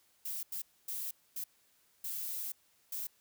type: noise bursts at uneven times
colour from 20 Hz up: violet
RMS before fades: -39 dBFS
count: 6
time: 0.25-0.43 / 0.52-0.62 / 0.88-1.11 / 1.36-1.44 / 2.04-2.52 / 2.92-3.07 s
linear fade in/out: 5 ms
effects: white hiss -70 dBFS RMS until 3.2 s